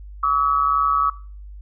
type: tone pair together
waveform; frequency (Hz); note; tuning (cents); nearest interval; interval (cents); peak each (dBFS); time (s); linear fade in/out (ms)
sine; 1142 / 1284.6; D6 / E6; -49 / -45; major second; 204; -19; 0.23-1.1; 5
effects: noise-tail reverb RT60 0.4 s tail -18 dB re dry + added 50 Hz sine -35 dBFS peak until 1.61 s